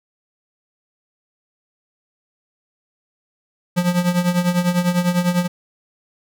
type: tone with tremolo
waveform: square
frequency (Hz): 177.1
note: F3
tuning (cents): +24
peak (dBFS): -13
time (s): 3.76-5.48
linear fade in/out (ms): 20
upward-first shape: triangle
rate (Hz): 10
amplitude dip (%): 80
effects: none